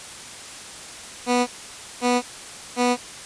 15% pulse tone bursts, 245.6 Hz, B3, 9 cents flat, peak -11 dBFS, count 3, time 1.26-2.97 s, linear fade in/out 50 ms, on 210 ms, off 540 ms, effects white hiss -38 dBFS RMS until 3.25 s + resampled to 22050 Hz

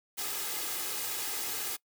white noise with comb filter, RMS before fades -35 dBFS, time 0.17-1.77 s, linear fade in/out 20 ms, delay 2.4 ms, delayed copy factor +0.6, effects noise-tail reverb RT60 0.1 s tail -22 dB re dry + high-pass 150 Hz 12 dB/octave

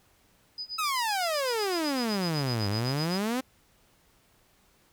sine tone with tremolo, 4978 Hz, D#8, in tune, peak -32 dBFS, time 0.58-3.18 s, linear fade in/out 2 ms, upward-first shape sine, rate 7.9 Hz, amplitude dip 95%
sawtooth exponential two-way sweep, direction down then up, 1316 to 98 to 266.8 Hz, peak -23 dBFS, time 0.78-3.41 s, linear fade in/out 10 ms, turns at 2.68 s
effects pink hiss -64 dBFS RMS until 4.92 s

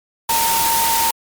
sine tone in noise, 916 Hz, A#5, 31 cents flat, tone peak -17 dBFS, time 0.29-1.11 s, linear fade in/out 5 ms, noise white, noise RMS -19 dBFS, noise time 0.29-1.11 s, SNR -1 dB, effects MP3 96 kbps

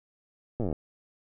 slowing click train, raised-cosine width 2 ms, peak -18 dBFS, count 13, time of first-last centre 0.6-0.727 s, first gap 8 ms, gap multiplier 1.05, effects none

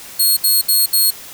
5% pulse tone bursts, 4299 Hz, C8, 46 cents sharp, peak -4 dBFS, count 4, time 0.19-1.108 s, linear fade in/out 10 ms, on 180 ms, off 66 ms, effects white hiss -35 dBFS RMS until 1.33 s

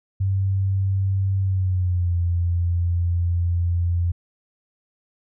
sine tone with pitch glide, 96.6 to 86.56 Hz, G2 to F2, -25 to -15 cents, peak -18 dBFS, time 0.2-4.12 s, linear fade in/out 10 ms, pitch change -190 cents, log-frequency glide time 1.4-2.16 s, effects none

